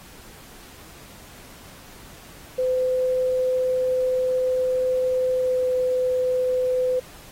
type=tone with pitch glide; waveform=sine; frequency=510 to 506.5 Hz; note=C5 to B4; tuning=-44 to +44 cents; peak=-19 dBFS; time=2.58-7 s; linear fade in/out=10 ms; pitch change=-12 cents; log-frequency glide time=5.34-5.69 s; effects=pink hiss -46 dBFS RMS until 7.31 s + AAC 48 kbps